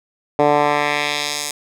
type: tone with band-pass filter sweep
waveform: 10% pulse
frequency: 146.83 Hz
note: D3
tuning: in tune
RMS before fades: -18 dBFS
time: 0.39-1.51 s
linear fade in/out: 2 ms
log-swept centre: 580 to 8200 Hz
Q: 1.1
effects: none